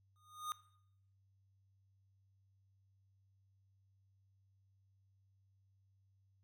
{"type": "tone with exponential growth", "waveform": "square", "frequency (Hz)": 1230, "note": "D#6", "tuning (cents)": -20, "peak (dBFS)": -37, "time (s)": [0.16, 0.52], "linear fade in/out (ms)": 0, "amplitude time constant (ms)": 78, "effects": ["noise-tail reverb RT60 0.7 s tail -18 dB re dry", "added 97 Hz sine -70 dBFS peak until 6.43 s"]}